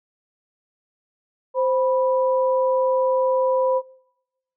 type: tone pair together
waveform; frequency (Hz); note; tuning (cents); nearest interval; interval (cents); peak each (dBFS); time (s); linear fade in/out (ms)
sine; 521 / 983.5; C5 / B5; -7 / -7; major seventh; 1100; -18 / -24; 1.54-3.82; 50
effects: noise-tail reverb RT60 1.0 s tail -25 dB re dry